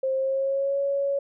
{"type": "tone with pitch glide", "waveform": "sine", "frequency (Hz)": [529, 557.9], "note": ["C5", "C#5"], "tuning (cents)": [19, 11], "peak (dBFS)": -22, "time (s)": [0.03, 1.19], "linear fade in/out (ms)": 5, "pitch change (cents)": 92, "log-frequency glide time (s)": [0.14, 0.79], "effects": []}